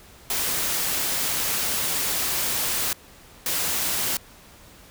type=noise bursts at uneven times; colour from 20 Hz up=white; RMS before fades=-25 dBFS; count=2; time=0.3-2.93 / 3.46-4.17 s; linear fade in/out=2 ms; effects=pink hiss -49 dBFS RMS until 4.9 s